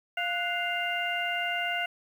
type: harmonic tone with a mistuned harmonic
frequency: 698.5 Hz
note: F5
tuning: in tune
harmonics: 1 / 2 / 3 / 4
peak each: -33 / -33 / -33 / -33 dBFS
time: 0.17-1.86 s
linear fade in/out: 5 ms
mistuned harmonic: 2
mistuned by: +93 cents
effects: 9-bit